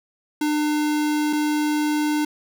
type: tone pair in turn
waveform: square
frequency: 300 / 300 Hz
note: D4 / D4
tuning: +37 / +37 cents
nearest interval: unison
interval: 0 cents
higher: neither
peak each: -20 / -20 dBFS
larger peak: neither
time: 0.41-1.33 / 1.33-2.25 s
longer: neither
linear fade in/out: 5 ms
effects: none